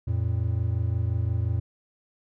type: tone pair together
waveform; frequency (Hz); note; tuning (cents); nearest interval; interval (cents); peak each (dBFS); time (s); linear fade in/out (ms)
triangle; 87.31 / 112.99; F2 / A2; 0 / +46; major third; 446; -24; 0.07-1.6; 10
effects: none